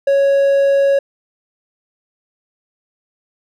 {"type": "tone", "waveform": "triangle", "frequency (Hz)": 554.4, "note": "C#5", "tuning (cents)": 0, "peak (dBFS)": -8, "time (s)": [0.07, 0.99], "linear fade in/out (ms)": 5, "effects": []}